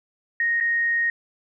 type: tone with dropouts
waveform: sine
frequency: 1864.7 Hz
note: A#6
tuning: in tune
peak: -19 dBFS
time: 0.4-1.1 s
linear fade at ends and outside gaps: 2 ms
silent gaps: 0.602-0.608 s
effects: none